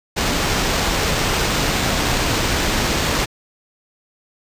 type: noise with sample-and-hold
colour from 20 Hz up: pink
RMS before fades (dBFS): -19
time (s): 0.16-3.26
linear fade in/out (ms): 20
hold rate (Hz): 11025
effects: resampled to 32000 Hz